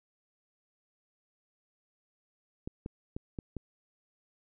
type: clicks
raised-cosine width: 3 ms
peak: -24 dBFS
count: 5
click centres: 2.675 / 2.861 / 3.165 / 3.388 / 3.567 s
effects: none